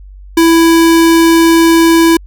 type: tone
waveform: square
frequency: 330.8 Hz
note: E4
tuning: 6 cents sharp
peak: -5 dBFS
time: 0.37-2.17 s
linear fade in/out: 5 ms
effects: added 48 Hz sine -30 dBFS peak until 2.26 s